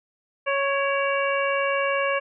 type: harmonic tone with a mistuned harmonic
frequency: 554.4 Hz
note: C#5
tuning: in tune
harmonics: 1 / 2 / 3 / 4 / 5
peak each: -24 / -27 / -29 / -30 / -31 dBFS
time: 0.46-2.2 s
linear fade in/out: 20 ms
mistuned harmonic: 4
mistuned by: +51 cents
effects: none